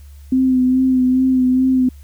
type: tone with vibrato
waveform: sine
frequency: 257.3 Hz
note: C4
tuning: 29 cents flat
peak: -11 dBFS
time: 0.32-1.89 s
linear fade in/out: 5 ms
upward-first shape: sine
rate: 2.4 Hz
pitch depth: 27 cents each way
effects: added 71 Hz sine -36 dBFS peak until 2.03 s + white hiss -54 dBFS RMS until 2.03 s